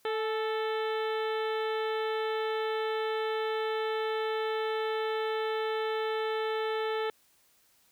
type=harmonic tone with a mistuned harmonic; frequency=440 Hz; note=A4; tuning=in tune; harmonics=1 / 2 / 3 / 4 / 5 / 6 / 7 / 8 / 9; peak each=-30 / -37 / -39 / -41 / -45 / -49 / -46 / -47 / -51 dBFS; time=0.05-7.1 s; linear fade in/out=2 ms; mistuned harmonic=2; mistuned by=-39 cents; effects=white hiss -66 dBFS RMS until 7.91 s